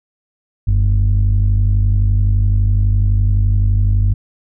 sine tone pair together, 46.34 / 98.2 Hz, F#1 / G2, +3 / +4 cents, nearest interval octave + minor second, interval 1301 cents, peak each -11 dBFS, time 0.67-4.14 s, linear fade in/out 10 ms, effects tanh soft clip ceiling -7 dBFS

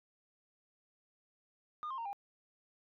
sine tone with pitch steps, 1217 / 1059.5 / 922.3 / 802.9 Hz, D#6 / C6 / A#5 / G5, -39 / +21 / -19 / +41 cents, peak -36 dBFS, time 1.83-2.13 s, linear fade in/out 0 ms, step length 75 ms, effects tanh soft clip ceiling -36 dBFS

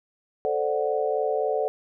sine chord, D dominant seventh, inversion second, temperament equal, 440 / 523.3 / 587.3 / 740 Hz, A4 / C5 / D5 / F#5, 0 / 0 / 0 / 0 cents, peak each -26 / -29 / -28 / -29 dBFS, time 0.45-1.68 s, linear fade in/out 0 ms, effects none

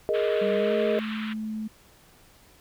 sine chord, Ab suspended second, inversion none, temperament equal, 415.3 / 466.2 / 622.3 Hz, Ab4 / Bb4 / Eb5, 0 / 0 / 0 cents, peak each -26 / -27 / -26 dBFS, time 0.09-0.99 s, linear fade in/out 0 ms
pink band-pass noise, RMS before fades -38 dBFS, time 0.13-1.34 s, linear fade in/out 20 ms, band 1100 to 3600 Hz, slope 48 dB/octave
sine tone with pitch glide, 199.1 to 217.1 Hz, G3 to A3, +27 to -23 cents, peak -29 dBFS, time 0.41-1.68 s, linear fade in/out 10 ms, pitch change +150 cents, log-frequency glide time 0.56-0.74 s
effects pink hiss -56 dBFS RMS until 2.6 s

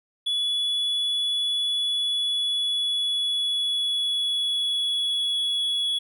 triangle tone with pitch glide, 3411 to 3376 Hz, G#7 to G#7, +46 to +28 cents, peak -21 dBFS, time 0.26-5.99 s, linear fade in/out 10 ms, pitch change -18 cents, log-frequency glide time 1.72-5.33 s, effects none

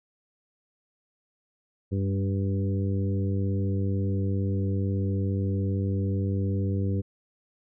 harmonic tone with a mistuned harmonic, 97.7 Hz, G2, 5 cents flat, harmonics 1 / 2 / 3 / 4 / 5, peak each -25 / -31 / -35 / -37 / -39 dBFS, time 1.91-7.02 s, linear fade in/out 20 ms, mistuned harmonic 2, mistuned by +18 cents, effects none

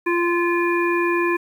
harmonic tone, 345.9 Hz, F4, 17 cents flat, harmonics 1 / 3 / 5 / 7, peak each -19 / -24 / -26 / -27 dBFS, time 0.06-1.37 s, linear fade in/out 10 ms, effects 8-bit

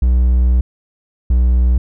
triangle tone pair in turn, 61.74 / 61.43 Hz, B1 / B1, 0 / -9 cents, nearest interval unison, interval 9 cents, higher first, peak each -7 dBFS, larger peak neither, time 0.02-0.61 / 1.3-1.78 s, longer first, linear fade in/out 5 ms, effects none

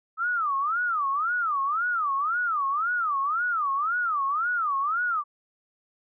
sine tone with vibrato, 1263 Hz, D#6, 26 cents sharp, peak -23 dBFS, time 0.17-5.24 s, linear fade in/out 50 ms, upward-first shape sine, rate 1.9 Hz, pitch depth 260 cents each way, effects none

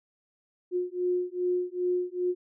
sine beating tone pair, 358.2 / 360.7 Hz, F4 / F#4, +44 / -44 cents, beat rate 2.5 Hz, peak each -29 dBFS, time 0.71-2.35 s, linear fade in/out 50 ms, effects none

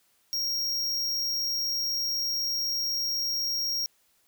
square tone, 5588 Hz, F8, in tune, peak -27 dBFS, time 0.33-3.86 s, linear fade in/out 0 ms, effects white hiss -67 dBFS RMS until 4.27 s

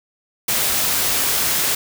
white noise, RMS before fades -19 dBFS, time 0.48-1.75 s, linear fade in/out 5 ms, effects none

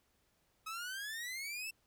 sawtooth exponential sweep, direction up, 1268 to 2691 Hz, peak -37 dBFS, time 0.66-1.71 s, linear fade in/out 10 ms, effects pink hiss -75 dBFS RMS until 1.86 s

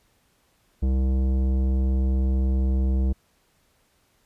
sine tone with tanh clipping, 65.41 Hz, C2, in tune, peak -21 dBFS, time 0.82-3.13 s, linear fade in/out 10 ms, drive 14 dB, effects pink hiss -65 dBFS RMS until 4.25 s + resampled to 32000 Hz

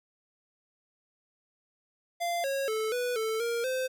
square tone with pitch steps, 691 / 547 / 437.1 / 491.9 / 441.7 / 468.2 / 517 Hz, F5 / C#5 / A4 / B4 / A4 / A#4 / C5, -19 / -23 / -11 / -7 / +7 / +8 / -21 cents, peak -29 dBFS, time 2.2-3.88 s, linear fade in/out 20 ms, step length 240 ms, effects none

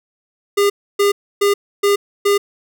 square tone bursts, 404.3 Hz, G#4, 46 cents flat, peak -12 dBFS, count 5, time 0.57-2.38 s, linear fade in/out 10 ms, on 130 ms, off 290 ms, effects none

